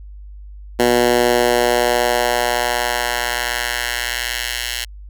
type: tone with high-pass filter sweep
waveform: 10% pulse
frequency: 121.3 Hz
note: B2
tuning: 31 cents flat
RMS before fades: -18 dBFS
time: 0.79-4.85 s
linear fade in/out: 10 ms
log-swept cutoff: 290 to 2700 Hz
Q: 1.1
effects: added 50 Hz sine -33 dBFS peak until 5.09 s